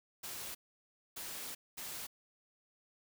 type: noise bursts at uneven times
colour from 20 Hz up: white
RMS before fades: -44 dBFS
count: 3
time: 0.23-0.55 / 1.16-1.55 / 1.77-2.07 s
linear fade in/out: 10 ms
effects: none